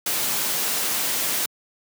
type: noise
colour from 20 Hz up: white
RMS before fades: -24 dBFS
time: 0.06-1.46 s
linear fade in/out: 5 ms
effects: high-pass 150 Hz 12 dB/octave